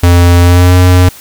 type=tone with pitch glide; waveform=square; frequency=87.31 to 90.39 Hz; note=F2 to F#2; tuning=0 to -40 cents; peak=-3 dBFS; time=0.03-1.09 s; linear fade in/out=5 ms; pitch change=+60 cents; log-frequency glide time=0.41-0.73 s; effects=white hiss -33 dBFS RMS until 1.2 s